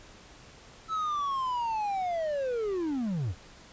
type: linear sweep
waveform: triangle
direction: down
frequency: 1318.5 to 71.9 Hz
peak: -26 dBFS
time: 0.88-3.35 s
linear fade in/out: 50 ms
effects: pink hiss -52 dBFS RMS until 3.72 s + resampled to 16000 Hz